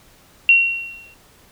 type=tone with exponential decay; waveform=sine; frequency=2739 Hz; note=F7; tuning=34 cents flat; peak=-6 dBFS; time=0.49-1.14 s; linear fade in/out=1 ms; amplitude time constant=140 ms; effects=pink hiss -51 dBFS RMS until 1.51 s